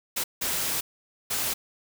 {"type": "noise bursts at uneven times", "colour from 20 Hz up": "white", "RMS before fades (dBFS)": -28, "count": 3, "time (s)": [[0.16, 0.24], [0.41, 0.81], [1.3, 1.54]], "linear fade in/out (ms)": 10, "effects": []}